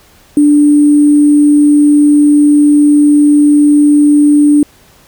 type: tone with sample-and-hold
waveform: sine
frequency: 293.7 Hz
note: D4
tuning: in tune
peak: -3 dBFS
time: 0.37-4.63 s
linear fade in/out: 2 ms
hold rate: 8820 Hz
effects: pink hiss -44 dBFS RMS until 5.07 s